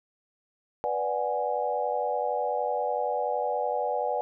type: chord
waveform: sine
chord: G# half-diminished seventh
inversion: first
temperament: equal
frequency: 493.9 / 587.3 / 740 / 830.6 Hz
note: B4 / D5 / F#5 / G#5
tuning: 0 / 0 / 0 / 0 cents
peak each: -31 dBFS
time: 0.84-4.21 s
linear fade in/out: 0 ms
effects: none